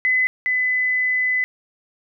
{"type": "tone pair in turn", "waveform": "sine", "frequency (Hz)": [2020, 2009], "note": ["B6", "B6"], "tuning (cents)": [39, 29], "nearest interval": "unison", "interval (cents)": 10, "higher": "first", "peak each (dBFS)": [-15, -17], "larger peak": "first", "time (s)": [[0.05, 0.27], [0.46, 1.44]], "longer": "second", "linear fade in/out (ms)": 0, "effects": []}